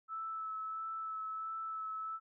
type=tone with vibrato; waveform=sine; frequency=1309 Hz; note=E6; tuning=13 cents flat; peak=-38 dBFS; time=0.08-2.2 s; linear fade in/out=50 ms; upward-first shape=sine; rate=1.5 Hz; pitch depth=14 cents each way; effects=none